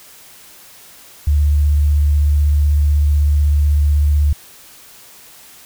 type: tone with vibrato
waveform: sine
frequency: 73.42 Hz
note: D2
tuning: in tune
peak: -10 dBFS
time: 1.27-4.33 s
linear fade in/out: 5 ms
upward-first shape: triangle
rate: 16 Hz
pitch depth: 26 cents each way
effects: white hiss -42 dBFS RMS until 5.65 s